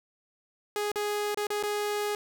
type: tone with dropouts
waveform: sawtooth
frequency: 415.3 Hz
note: G#4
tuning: in tune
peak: -24 dBFS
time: 0.76-2.15 s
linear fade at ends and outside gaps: 1 ms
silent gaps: 0.917-0.958 / 1.345-1.373 / 1.469-1.503 / 1.627-1.635 s
effects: 11-bit